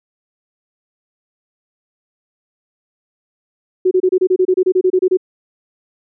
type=tone bursts; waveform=sine; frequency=370 Hz; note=F#4; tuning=in tune; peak=-9 dBFS; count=15; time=3.85-5.172 s; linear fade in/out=10 ms; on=62 ms; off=28 ms; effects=none